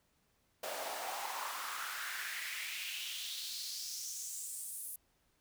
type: noise with high-pass filter sweep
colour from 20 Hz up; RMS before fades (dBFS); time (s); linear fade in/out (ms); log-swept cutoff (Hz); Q
pink; -42; 0.63-4.96; 5; 560 to 11000; 3.2
effects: pink hiss -75 dBFS RMS until 5.4 s